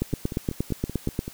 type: two click trains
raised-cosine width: 3 ms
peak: -11 / -19 dBFS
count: 11 / 7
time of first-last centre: 0.02-1.191 / 0.13-1.279 s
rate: 8.54 / 5.22 Hz
effects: white hiss -47 dBFS RMS until 1.33 s